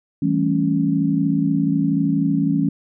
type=chord; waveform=sine; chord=A dominant seventh; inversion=second; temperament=equal with one note detuned; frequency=163.58 / 196 / 220 / 277.2 Hz; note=E3 / G3 / A3 / C#4; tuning=-13 / 0 / 0 / 0 cents; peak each=-21 / -23 / -25 / -19 dBFS; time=0.22-2.69 s; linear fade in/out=5 ms; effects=none